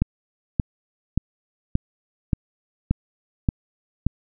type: click train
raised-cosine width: 5 ms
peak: -6 dBFS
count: 8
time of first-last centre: 0.02-4.066 s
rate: 1.73 Hz
effects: none